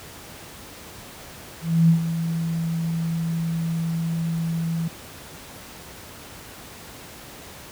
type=tone with ADSR envelope; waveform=sine; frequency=165.2 Hz; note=E3; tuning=4 cents sharp; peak=-11 dBFS; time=1.61-4.88 s; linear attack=280 ms; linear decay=100 ms; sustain=-11 dB; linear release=4 ms; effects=pink hiss -41 dBFS RMS until 7.71 s + high-pass 60 Hz 12 dB/octave